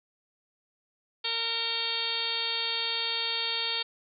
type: harmonic tone with a mistuned harmonic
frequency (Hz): 460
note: A#4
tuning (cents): -23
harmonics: 1 / 2 / 3 / 4 / 5 / 6 / 7 / 8 / 9 / 10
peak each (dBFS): -43 / -41 / -42 / -42 / -39 / -38 / -34 / -33 / -45 / -34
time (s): 1.24-3.83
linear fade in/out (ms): 10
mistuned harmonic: 10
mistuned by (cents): -53
effects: none